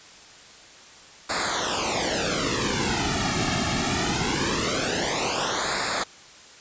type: noise with flanger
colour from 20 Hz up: pink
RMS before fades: -25 dBFS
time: 1.29-6.04 s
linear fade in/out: 10 ms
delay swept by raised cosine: 0.33 to 2.03 ms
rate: 0.22 Hz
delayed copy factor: -0.95
effects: white hiss -47 dBFS RMS until 6.6 s + resampled to 16000 Hz